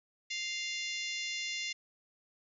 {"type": "harmonic tone with a mistuned harmonic", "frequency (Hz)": 698.5, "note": "F5", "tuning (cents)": 0, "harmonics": [3, 4, 5, 6, 7, 8, 9, 10], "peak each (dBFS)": [-39, -41, -43, -45, -46, -47, -48, -49], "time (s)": [0.3, 1.73], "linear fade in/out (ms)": 10, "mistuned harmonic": 7, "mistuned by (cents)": 44, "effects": []}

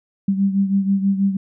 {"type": "beating tone pair", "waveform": "sine", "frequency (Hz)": [195.1, 201.3], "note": ["G3", "G3"], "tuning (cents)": [-8, 46], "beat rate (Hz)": 6.2, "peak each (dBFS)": [-16, -22], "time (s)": [0.28, 1.37], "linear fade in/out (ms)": 5, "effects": []}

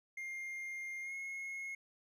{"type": "tone with pitch glide", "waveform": "triangle", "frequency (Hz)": [2116, 2165], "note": ["C7", "C#7"], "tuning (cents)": [19, -41], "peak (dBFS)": -39, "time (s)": [0.17, 1.75], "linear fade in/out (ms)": 5, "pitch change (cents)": 40, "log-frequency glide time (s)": [1.02, 1.14], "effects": []}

